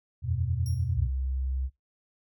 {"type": "chord", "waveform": "sine", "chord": "E suspended second", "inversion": "none", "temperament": "equal", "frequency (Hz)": [82.41, 92.5, 123.47], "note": ["E2", "F#2", "B2"], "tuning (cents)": [0, 0, 0], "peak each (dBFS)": -30, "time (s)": [0.22, 1.1], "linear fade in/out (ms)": 50}
{"type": "tone with exponential decay", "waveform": "20% pulse", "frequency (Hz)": 5588, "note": "F8", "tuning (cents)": 0, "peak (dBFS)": -35, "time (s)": [0.66, 0.96], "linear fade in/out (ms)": 1, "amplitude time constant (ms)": 64}
{"type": "tone", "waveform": "sine", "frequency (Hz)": 65.41, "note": "C2", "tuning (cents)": 0, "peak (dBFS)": -27, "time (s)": [0.94, 1.7], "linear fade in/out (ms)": 50}
{"effects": ["noise-tail reverb RT60 0.2 s tail -21 dB re dry"]}